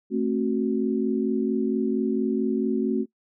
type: chord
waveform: sine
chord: F# diminished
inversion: first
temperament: just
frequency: 222 / 266.4 / 370 Hz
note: A3 / C4 / F#4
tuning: +16 / +31 / 0 cents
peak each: -25 / -26 / -26 dBFS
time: 0.1-3.06 s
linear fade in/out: 50 ms
effects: noise-tail reverb RT60 0.1 s tail -20 dB re dry